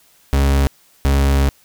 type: tone pair in turn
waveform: 40% pulse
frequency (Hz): 69 / 69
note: C#2 / C#2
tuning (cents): -7 / -7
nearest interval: unison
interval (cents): 0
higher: neither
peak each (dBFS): -11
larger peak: neither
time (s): 0.33-0.67 / 1.05-1.49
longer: second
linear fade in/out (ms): 0
effects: white hiss -53 dBFS RMS until 1.64 s